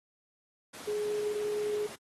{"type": "tone in noise", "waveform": "sine", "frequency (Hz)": 419, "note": "G#4", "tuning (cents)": 15, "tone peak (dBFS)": -29, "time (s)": [0.87, 1.87], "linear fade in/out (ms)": 10, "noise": "pink", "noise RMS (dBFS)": -45, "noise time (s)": [0.73, 1.96], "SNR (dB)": 13, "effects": ["high-pass 200 Hz 12 dB/octave", "AAC 32 kbps"]}